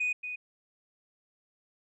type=tone with echo; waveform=sine; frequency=2483 Hz; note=D#7; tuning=4 cents flat; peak=-25 dBFS; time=0-0.13 s; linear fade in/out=10 ms; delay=230 ms; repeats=1; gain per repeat=-9 dB; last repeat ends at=0.36 s; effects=tanh soft clip ceiling -24 dBFS